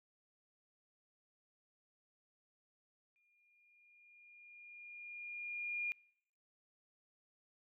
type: tone with exponential growth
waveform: sine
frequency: 2419 Hz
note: D#7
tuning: 49 cents flat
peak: -35 dBFS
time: 3.16-5.92 s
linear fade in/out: 0 ms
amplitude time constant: 600 ms
effects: noise-tail reverb RT60 0.8 s tail -26 dB re dry